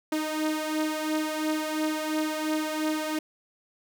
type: beating tone pair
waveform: sawtooth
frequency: 308.9 / 311.8 Hz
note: D#4 / D#4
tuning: -12 / +4 cents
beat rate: 2.9 Hz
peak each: -24 / -28 dBFS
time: 0.12-3.19 s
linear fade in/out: 5 ms
effects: none